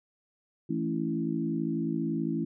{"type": "harmonic tone with a mistuned harmonic", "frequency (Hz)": 55, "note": "A1", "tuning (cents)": 0, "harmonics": [3, 4, 5, 6], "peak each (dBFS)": [-33, -33, -33, -33], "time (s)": [0.69, 2.45], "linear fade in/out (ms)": 10, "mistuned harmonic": 5, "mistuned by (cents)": 20, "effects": []}